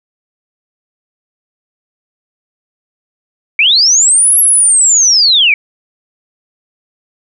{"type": "linear two-way sweep", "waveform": "sine", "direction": "up then down", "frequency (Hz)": [2217, 11370, 2217], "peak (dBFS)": -5, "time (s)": [3.59, 5.54], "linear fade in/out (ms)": 2, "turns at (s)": 4.39, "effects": []}